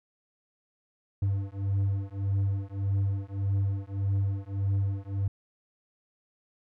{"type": "beating tone pair", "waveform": "triangle", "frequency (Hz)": [97.7, 99.4], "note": ["G2", "G2"], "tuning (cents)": [-5, 25], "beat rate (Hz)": 1.7, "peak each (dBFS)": [-27, -27], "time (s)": [1.22, 5.28], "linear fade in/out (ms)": 5, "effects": []}